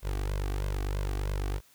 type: tone with flanger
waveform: sawtooth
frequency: 49 Hz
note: G1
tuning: in tune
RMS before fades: -31 dBFS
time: 0.02-1.61 s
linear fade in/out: 50 ms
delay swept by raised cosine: 1.9 to 2.65 ms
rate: 3.1 Hz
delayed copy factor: +0.95
effects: white hiss -61 dBFS RMS until 1.74 s